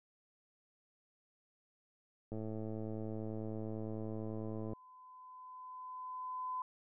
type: click train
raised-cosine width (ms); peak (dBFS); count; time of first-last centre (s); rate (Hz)
2; -30; 264; 2.32-4.733; 109
type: tone with exponential growth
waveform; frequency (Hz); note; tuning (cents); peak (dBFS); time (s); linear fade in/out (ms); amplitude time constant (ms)
sine; 1014; B5; +45; -36; 3.12-6.62; 2; 760
effects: none